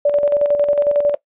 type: tone with tremolo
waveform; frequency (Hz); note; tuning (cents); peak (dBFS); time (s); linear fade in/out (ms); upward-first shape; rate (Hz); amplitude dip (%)
sine; 580; D5; -22; -10; 0.05-1.15; 5; square; 11; 50
effects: noise-tail reverb RT60 0.1 s tail -19 dB re dry + resampled to 8000 Hz